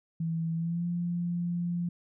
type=tone with pitch glide; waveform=sine; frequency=164.1 to 173.56 Hz; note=E3 to F3; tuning=-8 to -10 cents; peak=-28 dBFS; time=0.2-1.89 s; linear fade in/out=5 ms; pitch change=+98 cents; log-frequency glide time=0.55-0.86 s; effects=none